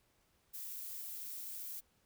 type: noise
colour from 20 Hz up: violet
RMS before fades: -45 dBFS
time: 0.53-1.81 s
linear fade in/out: 20 ms
effects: pink hiss -74 dBFS RMS until 2.05 s